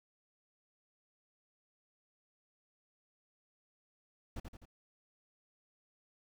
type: noise with echo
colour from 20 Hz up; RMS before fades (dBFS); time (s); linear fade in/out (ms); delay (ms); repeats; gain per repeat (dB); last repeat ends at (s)
brown; -41; 4.36-4.4; 5; 85; 3; -5; 4.655
effects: none